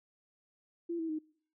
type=tone with pitch steps; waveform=sine; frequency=339.7 / 325.1 / 311.1 Hz; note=F4 / E4 / D#4; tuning=-48 / -24 / 0 cents; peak=-33 dBFS; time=0.89-1.19 s; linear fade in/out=10 ms; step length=100 ms; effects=noise-tail reverb RT60 0.6 s tail -25 dB re dry